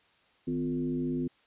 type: tone with frequency modulation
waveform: sine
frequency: 255.2 Hz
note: C4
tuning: 43 cents flat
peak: -28 dBFS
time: 0.47-1.28 s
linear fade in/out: 10 ms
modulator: 95.5 Hz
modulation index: 0.94
effects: white hiss -65 dBFS RMS until 1.46 s + resampled to 8000 Hz